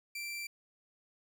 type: tone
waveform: sawtooth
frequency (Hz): 2349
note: D7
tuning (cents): 0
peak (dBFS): -35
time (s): 0.15-0.47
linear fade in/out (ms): 5
effects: none